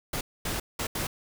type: noise bursts at uneven times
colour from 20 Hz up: pink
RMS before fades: -31 dBFS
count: 4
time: 0.13-0.21 / 0.45-0.6 / 0.79-0.87 / 0.95-1.07 s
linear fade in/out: 5 ms
effects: none